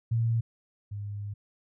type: tone pair in turn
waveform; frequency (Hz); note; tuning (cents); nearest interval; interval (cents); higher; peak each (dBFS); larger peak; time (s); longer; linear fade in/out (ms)
sine; 114.9 / 102.36; A#2 / G#2; -25 / -25; major second; 200; first; -23 / -33; first; 0.11-0.41 / 0.91-1.34; second; 10
effects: none